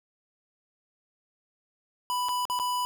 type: tone with dropouts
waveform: square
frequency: 990 Hz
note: B5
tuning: 4 cents sharp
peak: -27 dBFS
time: 2.1-2.85 s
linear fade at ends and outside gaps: 0 ms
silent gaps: 2.286-2.291 / 2.453-2.499 / 2.59-2.598 s
effects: none